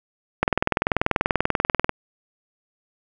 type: click train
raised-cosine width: 0.5 ms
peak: -3 dBFS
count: 31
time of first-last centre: 0.43-1.893 s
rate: 20.5 Hz
effects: none

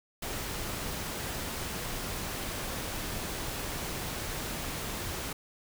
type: noise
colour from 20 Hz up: pink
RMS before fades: -36 dBFS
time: 0.22-5.33 s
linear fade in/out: 5 ms
effects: none

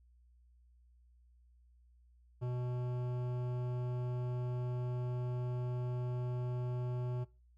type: tone with hard clipping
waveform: sine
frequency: 123.8 Hz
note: B2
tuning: 5 cents sharp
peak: -37 dBFS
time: 2.41-7.25 s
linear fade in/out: 20 ms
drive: 14 dB
effects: noise-tail reverb RT60 0.3 s tail -20 dB re dry + added 60 Hz sine -62 dBFS peak until 7.57 s

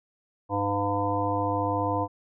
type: harmonic tone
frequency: 100.8 Hz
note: G2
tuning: 49 cents sharp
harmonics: 1 / 3 / 5 / 7 / 9 / 10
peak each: -31 / -31 / -31 / -31 / -31 / -31 dBFS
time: 0.49-2.08 s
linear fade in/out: 50 ms
effects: none

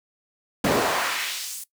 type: noise with high-pass filter sweep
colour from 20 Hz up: brown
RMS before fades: -25 dBFS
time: 0.64-1.64 s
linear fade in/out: 5 ms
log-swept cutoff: 260 to 10000 Hz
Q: 1.1
effects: noise-tail reverb RT60 0.1 s tail -18 dB re dry

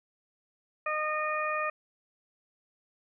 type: harmonic tone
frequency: 613 Hz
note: D#5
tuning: 26 cents flat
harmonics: 1 / 2 / 3 / 4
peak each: -34 / -31 / -36 / -36 dBFS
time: 0.86-1.7 s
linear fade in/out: 5 ms
effects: none

